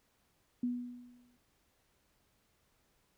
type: tone with exponential decay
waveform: sine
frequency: 244.7 Hz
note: B3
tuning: 16 cents flat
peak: -29 dBFS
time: 0.63-1.37 s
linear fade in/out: 5 ms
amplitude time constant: 160 ms
effects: pink hiss -74 dBFS RMS until 3.17 s